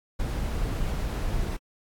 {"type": "noise", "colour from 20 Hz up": "brown", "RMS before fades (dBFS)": -28, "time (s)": [0.19, 1.57], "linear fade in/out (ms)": 10, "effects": ["AAC 64 kbps"]}